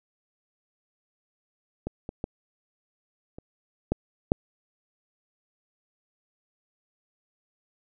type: clicks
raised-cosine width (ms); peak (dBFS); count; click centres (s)
2; -17 / -21 / -16 / -27 / -10 / -6; 6; 1.87 / 2.091 / 2.241 / 3.385 / 3.92 / 4.319
effects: none